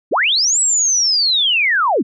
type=linear two-way sweep; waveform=sine; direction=up then down; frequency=164.3 to 7880 to 164.3 Hz; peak=-12 dBFS; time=0.11-2.03 s; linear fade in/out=20 ms; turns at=0.6 s; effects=none